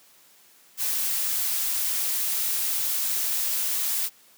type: noise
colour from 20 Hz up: blue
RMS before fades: -26 dBFS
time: 0.77-4.1 s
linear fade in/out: 50 ms
effects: white hiss -56 dBFS RMS until 4.37 s + high-pass 150 Hz 12 dB/octave